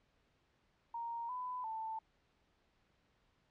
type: tone with pitch steps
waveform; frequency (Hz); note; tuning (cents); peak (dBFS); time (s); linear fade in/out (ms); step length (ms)
sine; 932 / 1001 / 886; A#5 / B5 / A5; -1 / +23 / +12; -39; 0.94-1.99; 5; 350
effects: pink hiss -75 dBFS RMS until 3.5 s + low-pass 4000 Hz 12 dB/octave